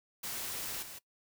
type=noise with level steps; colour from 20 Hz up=white; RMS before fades=-39 / -47 dBFS; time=0.23-0.99 s; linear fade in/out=10 ms; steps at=0.82 s; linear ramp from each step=10 ms; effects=noise-tail reverb RT60 0.1 s tail -20 dB re dry